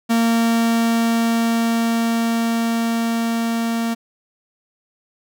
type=tone with level ramp; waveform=45% pulse; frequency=230 Hz; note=A#3; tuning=23 cents flat; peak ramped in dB=-14 to -19 dBFS; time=0.09-3.95 s; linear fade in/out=20 ms; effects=none